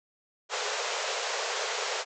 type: band-pass noise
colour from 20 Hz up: pink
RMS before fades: -32 dBFS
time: 0.49-2.05 s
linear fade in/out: 50 ms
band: 410 to 7500 Hz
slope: 96 dB/octave
effects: none